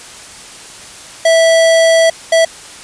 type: tone bursts at uneven times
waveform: square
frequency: 656 Hz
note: E5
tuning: 9 cents flat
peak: -7 dBFS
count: 2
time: 1.25-2.1 / 2.32-2.45 s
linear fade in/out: 5 ms
effects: white hiss -33 dBFS RMS until 2.83 s + resampled to 22050 Hz